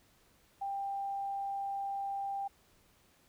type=tone; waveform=sine; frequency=792 Hz; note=G5; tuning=18 cents sharp; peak=-34 dBFS; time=0.61-2.48 s; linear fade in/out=10 ms; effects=pink hiss -67 dBFS RMS until 3.28 s